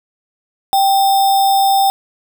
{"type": "tone with sample-and-hold", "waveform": "sine", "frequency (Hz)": 784, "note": "G5", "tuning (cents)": 0, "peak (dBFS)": -9, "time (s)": [0.73, 1.9], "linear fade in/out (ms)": 0, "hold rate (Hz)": 4410, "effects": []}